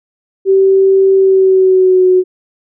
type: tone with pitch glide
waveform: sine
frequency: 385.9 to 368.3 Hz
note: G4 to F#4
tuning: -27 to -8 cents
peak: -5 dBFS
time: 0.45-2.24 s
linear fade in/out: 50 ms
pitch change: -81 cents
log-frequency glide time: 1.15-2.06 s
effects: none